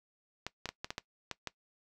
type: clicks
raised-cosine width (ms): 0.2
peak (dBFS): -19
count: 8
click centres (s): 0.466 / 0.657 / 0.69 / 0.845 / 0.905 / 0.981 / 1.313 / 1.473
effects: noise-tail reverb RT60 0.1 s tail -19 dB re dry